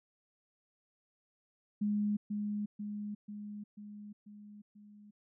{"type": "tone with echo", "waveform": "sine", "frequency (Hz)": 207.7, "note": "G#3", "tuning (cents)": 0, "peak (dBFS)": -29, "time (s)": [1.81, 2.17], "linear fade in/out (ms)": 10, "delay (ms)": 490, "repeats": 6, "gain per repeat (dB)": -4, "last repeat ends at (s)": 5.11, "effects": []}